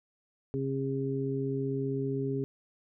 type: harmonic tone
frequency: 135.5 Hz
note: C#3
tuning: 39 cents flat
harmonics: 1 / 2 / 3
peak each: -33 / -34 / -33 dBFS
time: 0.54-2.44 s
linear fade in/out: 0 ms
effects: none